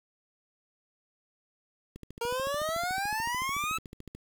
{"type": "click train", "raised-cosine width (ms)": 3, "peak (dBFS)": -31, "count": 31, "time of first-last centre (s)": [1.96, 4.15], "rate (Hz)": 13.7}
{"type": "exponential sweep", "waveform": "25% pulse", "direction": "up", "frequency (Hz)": [462.1, 1323], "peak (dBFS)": -26, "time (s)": [2.21, 3.78], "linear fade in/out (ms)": 5}
{"effects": ["8-bit"]}